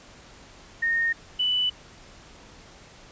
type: tone pair in turn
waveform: sine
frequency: 1843 / 2981 Hz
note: A#6 / F#7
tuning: -20 / +12 cents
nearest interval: minor sixth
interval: 832 cents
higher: second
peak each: -21 dBFS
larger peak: neither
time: 0.82-1.13 / 1.39-1.7 s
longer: neither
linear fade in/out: 10 ms
effects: pink hiss -49 dBFS RMS until 3.11 s + resampled to 16000 Hz